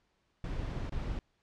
brown noise with dropouts, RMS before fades -36 dBFS, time 0.44-1.19 s, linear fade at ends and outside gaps 2 ms, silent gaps 0.896-0.921 s, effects pink hiss -75 dBFS RMS until 1.42 s + low-pass 5000 Hz 12 dB/octave

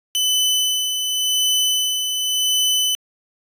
sawtooth tone with tremolo, 3012 Hz, F#7, 30 cents sharp, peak -12 dBFS, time 0.15-2.95 s, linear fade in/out 0 ms, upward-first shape sine, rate 0.9 Hz, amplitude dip 45%, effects resampled to 32000 Hz

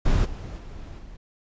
brown noise with level steps, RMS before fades -20 / -34 / -38 / -42 dBFS, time 0.05-1.17 s, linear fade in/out 10 ms, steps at 0.24 / 0.57 / 0.98 s, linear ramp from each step 20 ms, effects resampled to 16000 Hz

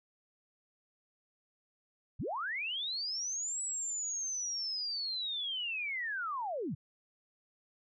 sine linear two-way sweep, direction up then down, 53.8 to 7890 to 106.2 Hz, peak -34 dBFS, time 2.19-6.75 s, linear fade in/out 10 ms, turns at 3.62 s, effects none

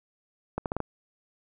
accelerating click train, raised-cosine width 1 ms, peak -15 dBFS, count 5, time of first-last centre 0.58-0.803 s, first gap 78 ms, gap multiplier 0.78, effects none

